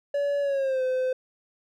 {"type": "tone with pitch glide", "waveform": "triangle", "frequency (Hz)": [570, 513.7], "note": ["C#5", "C5"], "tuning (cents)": [48, -32], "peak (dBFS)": -21, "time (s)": [0.14, 1.13], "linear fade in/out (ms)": 5, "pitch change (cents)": -180, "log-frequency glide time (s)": [0.41, 0.83], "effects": []}